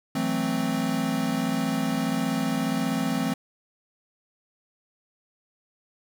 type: chord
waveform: square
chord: F# half-diminished seventh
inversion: third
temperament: equal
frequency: 164.81 / 185 / 220 / 261.6 Hz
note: E3 / F#3 / A3 / C4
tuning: 0 / 0 / 0 / 0 cents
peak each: -32 / -33 / -30 / -28 dBFS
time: 0.15-3.34 s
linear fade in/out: 5 ms
effects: none